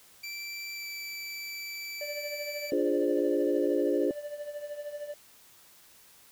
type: tone with pitch glide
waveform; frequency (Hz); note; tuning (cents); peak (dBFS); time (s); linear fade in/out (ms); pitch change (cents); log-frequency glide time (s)
25% pulse; 2338 to 2321; D7 to D7; -8 to -21; -33; 0.23-2.71; 10; -13; 0.74-0.86
type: tone with tremolo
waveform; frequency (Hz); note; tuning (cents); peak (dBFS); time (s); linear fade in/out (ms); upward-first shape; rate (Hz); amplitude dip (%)
triangle; 587.3; D5; 0; -31; 2.01-5.14; 2; triangle; 13; 75
type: chord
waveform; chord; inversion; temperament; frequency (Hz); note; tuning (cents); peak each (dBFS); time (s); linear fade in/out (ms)
sine; D half-diminished seventh; none; equal; 293.7 / 349.2 / 415.3 / 523.3; D4 / F4 / Ab4 / C5; 0 / 0 / 0 / 0; -30; 2.72-4.11; 2
effects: white hiss -57 dBFS RMS until 6.31 s